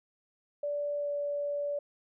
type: tone with pitch glide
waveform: sine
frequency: 581 to 577.3 Hz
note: D5 to D5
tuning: -19 to -30 cents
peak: -30 dBFS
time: 0.63-1.79 s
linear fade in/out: 5 ms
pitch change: -11 cents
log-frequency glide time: 0.98-1.09 s
effects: none